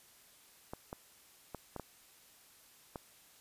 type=clicks; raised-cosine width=1 ms; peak=-27 dBFS; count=6; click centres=0.735 / 0.929 / 1.547 / 1.763 / 1.797 / 2.958 s; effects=white hiss -62 dBFS RMS until 3.4 s + resampled to 32000 Hz